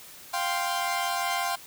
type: chord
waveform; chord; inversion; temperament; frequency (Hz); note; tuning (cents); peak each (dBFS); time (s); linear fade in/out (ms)
sawtooth; F suspended second; none; equal; 698.5 / 784 / 1046.5; F5 / G5 / C6; 0 / 0 / 0; -27; 0.33-1.56; 10
effects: white hiss -47 dBFS RMS until 1.66 s